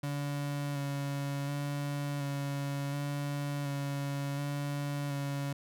35% pulse tone with vibrato, 142.1 Hz, C#3, 43 cents sharp, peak -31 dBFS, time 0.03-5.53 s, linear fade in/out 5 ms, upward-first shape square, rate 0.69 Hz, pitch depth 17 cents each way, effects none

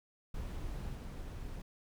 brown noise with level steps, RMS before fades -41 / -43 dBFS, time 0.34-1.62 s, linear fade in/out 5 ms, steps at 0.95 s, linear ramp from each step 2 ms, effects none

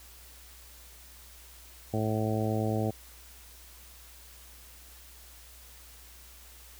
harmonic tone, 108.7 Hz, A2, 21 cents flat, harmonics 1 / 2 / 3 / 4 / 5 / 6 / 7, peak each -30 / -33 / -35 / -36 / -37 / -38 / -38 dBFS, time 1.93-2.91 s, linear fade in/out 10 ms, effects added 60 Hz sine -53 dBFS peak until 6.79 s + white hiss -53 dBFS RMS until 6.79 s

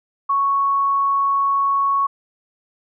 sine tone, 1108.7 Hz, C#6, in tune, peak -15 dBFS, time 0.29-2.07 s, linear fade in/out 10 ms, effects none

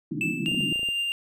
white band-pass noise, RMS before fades -30 dBFS, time 0.11-0.73 s, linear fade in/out 5 ms, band 130 to 340 Hz, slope 96 dB/octave
triangle tone with exponential decay, 2637 Hz, E7, in tune, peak -21 dBFS, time 0.21-0.81 s, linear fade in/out 1 ms, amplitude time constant 130 ms
triangle tone with tremolo, 2794 Hz, F7, in tune, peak -22 dBFS, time 0.46-1.12 s, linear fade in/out 0 ms, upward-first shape triangle, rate 7.9 Hz, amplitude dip 25%
clicks, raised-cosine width 2 ms, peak -28 dBFS, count 9, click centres 0.484 / 0.516 / 0.546 / 0.607 / 0.728 / 0.759 / 0.794 / 0.831 / 0.888 s
effects none

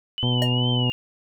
sine tone with vibrato, 2960 Hz, F#7, in tune, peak -25 dBFS, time 0.18-0.92 s, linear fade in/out 0 ms, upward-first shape triangle, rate 2.4 Hz, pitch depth 100 cents each way
harmonic tone, 123.47 Hz, B2, in tune, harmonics 1 / 2 / 3 / 4 / 5 / 6 / 7 / 8, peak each -21 / -26 / -34 / -34 / -40 / -39 / -37 / -42 dBFS, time 0.23-0.9 s, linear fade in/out 0 ms
square tone with exponential decay, 616 Hz, D#5, 17 cents flat, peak -20 dBFS, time 0.42-0.52 s, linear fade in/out 0 ms, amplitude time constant 20 ms
effects none

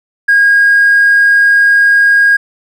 sine tone with hard clipping, 1632 Hz, G#6, 31 cents flat, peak -5 dBFS, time 0.28-2.37 s, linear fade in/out 10 ms, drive 1 dB, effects none

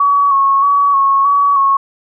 sine tone with vibrato, 1115 Hz, C#6, 10 cents sharp, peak -8 dBFS, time 0-1.77 s, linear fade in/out 5 ms, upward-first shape square, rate 1.6 Hz, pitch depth 27 cents each way, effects none

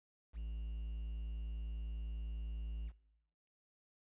triangle tone with quantisation, 55 Hz, A1, in tune, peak -38 dBFS, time 0.33-2.92 s, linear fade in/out 50 ms, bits 11, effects noise-tail reverb RT60 0.9 s tail -19 dB re dry + resampled to 8000 Hz

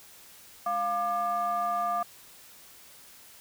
triangle ring-modulated tone, 246.9 Hz, B3, in tune, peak -21 dBFS, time 0.66-2.03 s, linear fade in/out 5 ms, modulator 947 Hz, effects white hiss -52 dBFS RMS until 3.4 s

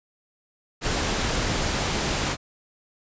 pink noise, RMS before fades -25 dBFS, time 0.81-2.37 s, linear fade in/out 50 ms, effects resampled to 16000 Hz

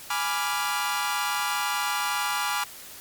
sawtooth chord, G# diminished seventh, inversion none, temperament equal, 830.6 / 987.8 / 1174.7 / 1396.9 Hz, G#5 / B5 / D6 / F6, 0 / 0 / 0 / 0 cents, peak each -27 dBFS, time 0.1-2.64 s, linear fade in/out 5 ms, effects white hiss -43 dBFS RMS until 3 s + MP3 96 kbps

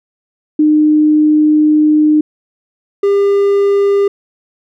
sine / triangle tone pair in turn, 304.4 / 400.6 Hz, D#4 / G4, -38 / +38 cents, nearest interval perfect fourth, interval 476 cents, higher second, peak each -6 dBFS, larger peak neither, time 0.59-2.21 / 3.03-4.08 s, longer first, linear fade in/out 5 ms, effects none

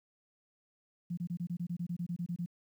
sine tone bursts, 173.5 Hz, F3, 11 cents flat, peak -33 dBFS, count 14, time 1.1-2.461 s, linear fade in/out 10 ms, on 74 ms, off 25 ms, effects 11-bit

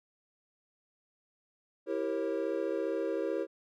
triangle chord, E diminished seventh, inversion none, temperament equal with one note detuned, 329.6 / 392 / 466.2 / 541.7 Hz, E4 / G4 / Bb4 / Db5, 0 / 0 / 0 / -40 cents, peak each -34 dBFS, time 1.86-3.47 s, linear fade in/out 50 ms, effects none

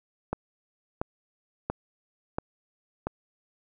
click train, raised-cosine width 1 ms, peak -14 dBFS, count 5, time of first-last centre 0.33-3.07 s, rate 1.46 Hz, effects none

